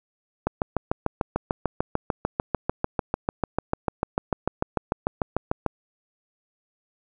click train, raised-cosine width 1 ms, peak -8 dBFS, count 36, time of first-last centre 0.47-5.663 s, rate 6.74 Hz, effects none

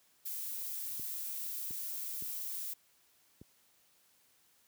violet noise, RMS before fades -40 dBFS, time 0.25-2.74 s, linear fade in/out 10 ms
clicks, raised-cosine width 3 ms, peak -37 dBFS, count 4, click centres 0.996 / 1.708 / 2.223 / 3.415 s
effects white hiss -69 dBFS RMS until 4.67 s + high-pass 60 Hz 12 dB/octave

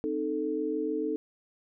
sine chord, A diminished, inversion first, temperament equal with one note detuned, 261.6 / 308.4 / 440 Hz, C4 / Eb4 / A4, 0 / -15 / 0 cents, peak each -37 / -31 / -31 dBFS, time 0.04-1.16 s, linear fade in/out 0 ms, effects none

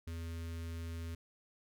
square tone with notch filter, 83.1 Hz, E2, 15 cents sharp, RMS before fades -42 dBFS, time 0.07-1.15 s, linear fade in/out 5 ms, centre 760 Hz, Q 0.98, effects none

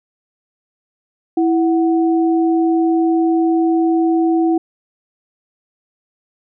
sine tone pair together, 329.6 / 740 Hz, E4 / F#5, 0 / 0 cents, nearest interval octave + major second, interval 1400 cents, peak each -12 / -22 dBFS, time 1.37-4.58 s, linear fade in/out 5 ms, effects none

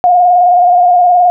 sine tone with vibrato, 713 Hz, F5, 36 cents sharp, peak -4 dBFS, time 0.04-1.3 s, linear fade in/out 0 ms, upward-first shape square, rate 19 Hz, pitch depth 32 cents each way, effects none

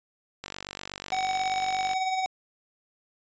click train, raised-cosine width 0.2 ms, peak -18 dBFS, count 73, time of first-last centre 0.44-1.934 s, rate 48.2 Hz
square tone with tremolo, 754 Hz, F#5, 32 cents sharp, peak -24 dBFS, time 1.12-2.26 s, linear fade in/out 0 ms, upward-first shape triangle, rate 18 Hz, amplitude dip 50%
effects resampled to 16000 Hz

